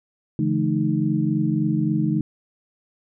sine tone cluster, 143.3 / 166.9 / 214.7 / 309.5 Hz, D3 / E3 / A3 / D#4, -42 / +22 / -42 / -9 cents, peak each -24 dBFS, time 0.39-2.21 s, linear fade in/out 2 ms, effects none

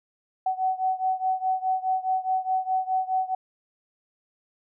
sine beating tone pair, 750 / 754.8 Hz, F#5 / F#5, +23 / +34 cents, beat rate 4.8 Hz, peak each -25 / -27 dBFS, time 0.46-3.35 s, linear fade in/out 5 ms, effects none

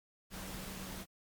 sine tone in noise, 188.9 Hz, F#3, 36 cents sharp, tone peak -48 dBFS, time 0.3-1.06 s, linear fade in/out 50 ms, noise pink, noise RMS -45 dBFS, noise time 0.3-1.06 s, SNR -6 dB, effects MP3 96 kbps

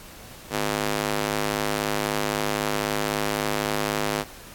square tone with high-pass filter, 51.91 Hz, G#1, in tune, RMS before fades -26 dBFS, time 0.5-4.25 s, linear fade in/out 50 ms, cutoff 300 Hz, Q 0.55, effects pink hiss -44 dBFS RMS until 4.54 s + AAC 64 kbps

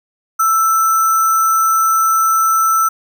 sine tone with sample-and-hold, 1330 Hz, E6, 15 cents sharp, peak -10 dBFS, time 0.39-2.89 s, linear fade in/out 10 ms, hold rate 7350 Hz, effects none

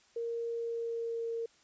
sine tone with pitch glide, 465.3 to 460.2 Hz, A#4 to A#4, -3 to -22 cents, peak -33 dBFS, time 0.16-1.46 s, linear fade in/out 5 ms, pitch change -19 cents, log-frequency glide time 0.48-1.31 s, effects white hiss -65 dBFS RMS until 1.63 s + resampled to 16000 Hz

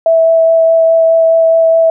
sine tone with vibrato, 655 Hz, E5, 11 cents flat, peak -5 dBFS, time 0.06-1.9 s, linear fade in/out 2 ms, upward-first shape sine, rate 4.8 Hz, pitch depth 8 cents each way, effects none

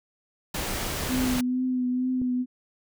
pink noise, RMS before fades -30 dBFS, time 0.54-1.41 s, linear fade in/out 5 ms
sine tone with vibrato, 252.7 Hz, B3, 40 cents sharp, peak -23 dBFS, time 1.08-2.46 s, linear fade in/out 50 ms, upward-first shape triangle, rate 2.2 Hz, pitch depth 30 cents each way
click, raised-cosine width 3 ms, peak -24 dBFS, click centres 2.217 s
effects none

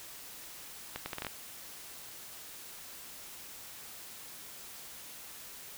accelerating click train, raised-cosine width 0.3 ms, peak -20 dBFS, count 7, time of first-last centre 0.96-1.267 s, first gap 100 ms, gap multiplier 0.72, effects white hiss -48 dBFS RMS until 5.77 s

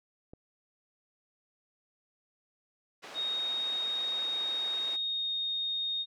click, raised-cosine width 2 ms, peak -34 dBFS, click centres 0.335 s
pink band-pass noise, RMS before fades -47 dBFS, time 3.02-4.97 s, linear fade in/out 20 ms, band 450 to 4400 Hz, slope 12 dB/octave
sine tone with pitch glide, 3729 to 3705 Hz, A#7 to A#7, 0 to -11 cents, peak -30 dBFS, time 3.14-6.06 s, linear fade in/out 50 ms, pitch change -11 cents, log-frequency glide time 4.87-5.32 s
effects none

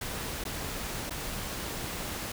pink noise with dropouts, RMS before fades -36 dBFS, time 0.01-2.32 s, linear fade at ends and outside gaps 5 ms, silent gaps 0.44-0.451 / 1.097-1.106 s, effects none

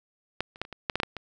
clicks, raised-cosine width 0.3 ms, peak -11 / -30 / -14 / -29 / -23 / -10 / -10 / -8 / -13 / -20 dBFS, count 10, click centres 0.406 / 0.559 / 0.616 / 0.651 / 0.727 / 0.898 / 0.956 / 1.001 / 1.033 / 1.167 s, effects none

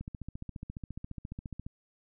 click train, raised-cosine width 5 ms, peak -27 dBFS, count 25, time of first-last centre 0.01-1.665 s, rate 14.5 Hz, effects none

